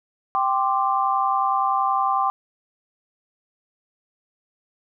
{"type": "chord", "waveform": "sine", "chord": "G suspended fourth", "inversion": "none", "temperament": "just", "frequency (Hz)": [784, 1045.3, 1176], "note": ["G5", "C6", "D6"], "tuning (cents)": [0, -2, 2], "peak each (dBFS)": [-22, -23, -23], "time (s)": [0.35, 2.3], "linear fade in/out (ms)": 0, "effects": []}